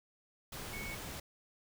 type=tone in noise; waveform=sine; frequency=2217 Hz; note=C#7; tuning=in tune; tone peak=-43 dBFS; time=0.73-0.95 s; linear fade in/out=5 ms; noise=pink; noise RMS=-44 dBFS; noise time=0.52-1.2 s; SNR=-2 dB; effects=none